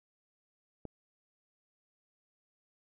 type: click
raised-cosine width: 2 ms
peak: -28 dBFS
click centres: 0.853 s
effects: none